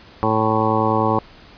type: harmonic tone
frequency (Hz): 110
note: A2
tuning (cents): 0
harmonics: 1 / 2 / 3 / 4 / 5 / 7 / 8 / 9 / 10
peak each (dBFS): -24 / -24 / -24 / -24 / -24 / -24 / -24 / -24 / -24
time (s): 0.23-1.19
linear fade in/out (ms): 0
effects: pink hiss -45 dBFS RMS until 1.57 s + resampled to 11025 Hz